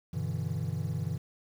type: chord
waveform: triangle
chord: E minor seventh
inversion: first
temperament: equal with one note detuned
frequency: 96.93 / 123.47 / 146.83 / 164.81 Hz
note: G2 / B2 / D3 / E3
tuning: -19 / 0 / 0 / 0 cents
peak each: -34 dBFS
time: 0.13-1.18 s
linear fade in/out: 10 ms
effects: 9-bit